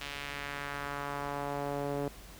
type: tone with band-pass filter sweep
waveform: sawtooth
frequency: 142.5 Hz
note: C#3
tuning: 48 cents sharp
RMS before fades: -37 dBFS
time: 0.01-2.08 s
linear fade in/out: 2 ms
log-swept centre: 3000 to 460 Hz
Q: 1.4
effects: added 50 Hz sine -52 dBFS peak until 2.39 s + pink hiss -52 dBFS RMS until 2.39 s